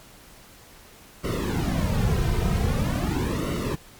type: noise with flanger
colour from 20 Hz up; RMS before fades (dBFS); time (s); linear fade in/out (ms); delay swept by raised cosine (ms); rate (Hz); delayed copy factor
brown; -24; 1.23-3.76; 20; 1.2 to 3.6; 0.44; -1
effects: pink hiss -49 dBFS RMS until 3.99 s + MP3 96 kbps